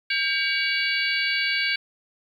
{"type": "harmonic tone with a mistuned harmonic", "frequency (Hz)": 567, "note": "C#5", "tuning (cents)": 39, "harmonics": [3, 4, 5, 6, 7, 8], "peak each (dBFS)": [-27, -25, -30, -34, -33, -30], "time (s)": [0.1, 1.76], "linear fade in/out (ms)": 5, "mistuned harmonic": 3, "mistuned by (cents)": -110, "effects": ["9-bit"]}